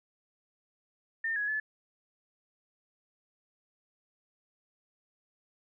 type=tone with pitch steps; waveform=sine; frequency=1811 / 1673 / 1728 Hz; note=A6 / G#6 / A6; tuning=+49 / +12 / -32 cents; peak=-29 dBFS; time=1.24-1.6 s; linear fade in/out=5 ms; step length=120 ms; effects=none